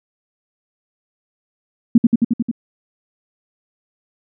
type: tone with echo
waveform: sine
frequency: 233.1 Hz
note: A#3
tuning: in tune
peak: -4 dBFS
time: 1.95-1.98 s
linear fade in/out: 5 ms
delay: 89 ms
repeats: 6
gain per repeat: -2 dB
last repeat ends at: 2.514 s
effects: none